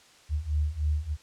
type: beating tone pair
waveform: sine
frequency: 73.42 / 76.72 Hz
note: D2 / D#2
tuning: 0 / -24 cents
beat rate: 3.3 Hz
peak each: -29 / -27 dBFS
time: 0.29-1.17 s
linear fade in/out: 50 ms
effects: white hiss -56 dBFS RMS until 1.22 s + low-pass 7000 Hz 12 dB/octave